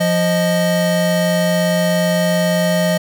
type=tone pair together; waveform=square; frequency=174.89 / 622.3 Hz; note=F3 / D#5; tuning=+3 / 0 cents; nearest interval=octave + minor seventh; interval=2197 cents; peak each=-17 dBFS; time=0-2.98 s; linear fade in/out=10 ms; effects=none